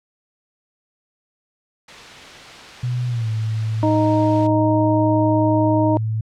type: noise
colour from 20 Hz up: white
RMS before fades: -37 dBFS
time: 1.88-4.47 s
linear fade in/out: 5 ms
type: tone with pitch glide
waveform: sine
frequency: 123.47 to 110 Hz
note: B2 to A2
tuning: 0 to 0 cents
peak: -19 dBFS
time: 2.83-6.21 s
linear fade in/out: 5 ms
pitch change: -200 cents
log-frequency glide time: 3.08-3.29 s
type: harmonic tone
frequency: 310.4 Hz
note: D#4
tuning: 4 cents flat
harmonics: 1 / 2 / 3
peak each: -17 / -20 / -22 dBFS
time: 3.83-5.97 s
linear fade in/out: 0 ms
effects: low-pass 4000 Hz 12 dB/octave